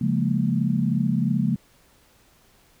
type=chord; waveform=sine; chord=Bb minor seventh; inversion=first; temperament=equal with one note detuned; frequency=138.59 / 174.61 / 207.7 / 230.7 Hz; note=Db3 / F3 / Ab3 / Bb3; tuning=0 / 0 / 0 / -18 cents; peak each=-25 dBFS; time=0.01-1.56 s; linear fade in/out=5 ms; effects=pink hiss -58 dBFS RMS until 2.8 s